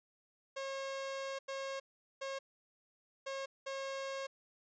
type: tone bursts at uneven times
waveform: sawtooth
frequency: 542 Hz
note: C#5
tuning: 39 cents flat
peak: -35 dBFS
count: 5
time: 0.56-1.39 / 1.48-1.8 / 2.21-2.39 / 3.26-3.46 / 3.66-4.27 s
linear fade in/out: 10 ms
effects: resampled to 16000 Hz